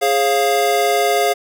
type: chord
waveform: square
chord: Db major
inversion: second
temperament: equal with one note detuned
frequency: 415.3 / 541.1 / 698.5 Hz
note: Ab4 / Db5 / F5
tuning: 0 / -42 / 0 cents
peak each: -19 / -22 / -17 dBFS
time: 0.01-1.34 s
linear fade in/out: 20 ms
effects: none